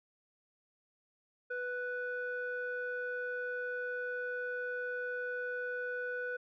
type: tone with low-pass filter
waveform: square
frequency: 494.2 Hz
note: B4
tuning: 1 cent sharp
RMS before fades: -38 dBFS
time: 1.5-6.37 s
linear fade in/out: 10 ms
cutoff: 1400 Hz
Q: 4.4
effects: none